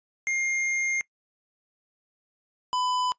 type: tone pair in turn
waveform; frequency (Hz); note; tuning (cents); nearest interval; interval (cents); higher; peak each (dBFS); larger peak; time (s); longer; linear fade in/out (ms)
square; 2121 / 1001; C7 / B5; +23 / +23; octave + minor second; 1300; first; -25; neither; 0.27-1.01 / 2.73-3.12; first; 0
effects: noise-tail reverb RT60 0.1 s tail -22 dB re dry + resampled to 16000 Hz